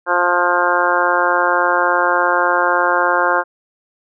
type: harmonic tone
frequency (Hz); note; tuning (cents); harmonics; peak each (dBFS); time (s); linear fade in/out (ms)
176.5; F3; +19; 2 / 3 / 4 / 5 / 6 / 7 / 8 / 9; -24 / -20 / -22 / -20 / -19 / -24 / -19 / -21; 0.06-3.44; 50
effects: none